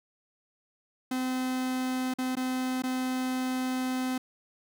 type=tone with dropouts; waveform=45% pulse; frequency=256.6 Hz; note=C4; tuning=34 cents flat; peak=-28 dBFS; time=1.11-4.18 s; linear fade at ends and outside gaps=5 ms; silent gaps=2.139-2.185 / 2.354-2.368 / 2.822-2.836 s; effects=none